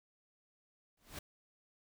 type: noise with exponential growth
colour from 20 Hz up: pink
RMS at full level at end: -41 dBFS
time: 0.97-1.19 s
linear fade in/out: 5 ms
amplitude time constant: 47 ms
effects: none